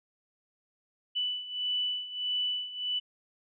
sine beating tone pair, 2977 / 2978.6 Hz, F#7 / F#7, +10 / +11 cents, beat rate 1.6 Hz, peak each -35 / -31 dBFS, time 1.15-3 s, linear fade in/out 20 ms, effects none

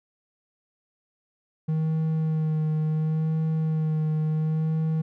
triangle tone with vibrato, 157.1 Hz, D#3, 17 cents sharp, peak -20 dBFS, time 1.68-5.02 s, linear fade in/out 10 ms, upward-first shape sine, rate 0.71 Hz, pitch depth 21 cents each way, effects none

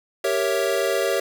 square chord, G diminished seventh, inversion none, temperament equal, 392 / 466.2 / 554.4 / 659.3 Hz, G4 / Bb4 / Db5 / Fb5, 0 / 0 / 0 / 0 cents, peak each -26 / -27 / -25 / -28 dBFS, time 0.24-1.2 s, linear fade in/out 5 ms, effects none

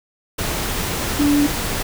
sine tone in noise, 290 Hz, D4, 22 cents flat, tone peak -13 dBFS, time 1.19-1.47 s, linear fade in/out 10 ms, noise pink, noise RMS -23 dBFS, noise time 0.38-1.83 s, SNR +7 dB, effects none

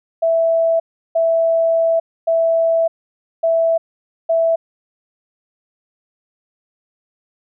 sine tone bursts at uneven times, 659.3 Hz, E5, in tune, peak -12 dBFS, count 5, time 0.22-0.8 / 1.15-2 / 2.27-2.88 / 3.43-3.78 / 4.29-4.56 s, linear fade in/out 10 ms, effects none

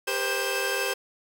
sawtooth tone cluster, 396.6 / 481.1 / 524 / 1584 / 2616 Hz, G4 / B4 / C5 / G6 / E7, +20 / -45 / +2 / +18 / -14 cents, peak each -28 / -31 / -28 / -27 / -29 dBFS, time 0.07-0.94 s, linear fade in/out 10 ms, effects none

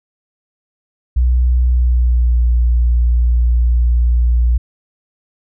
sine tone with pitch glide, 61.74 to 59.5 Hz, B1 to A#1, 0 to +36 cents, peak -8 dBFS, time 1.16-4.58 s, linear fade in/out 10 ms, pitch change -64 cents, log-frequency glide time 1.66-2.44 s, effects tanh soft clip ceiling -6 dBFS

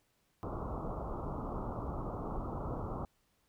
pink low-pass noise, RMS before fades -39 dBFS, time 0.43-3.05 s, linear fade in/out 0 ms, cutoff 1300 Hz, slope 96 dB/octave, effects pink hiss -75 dBFS RMS until 3.48 s

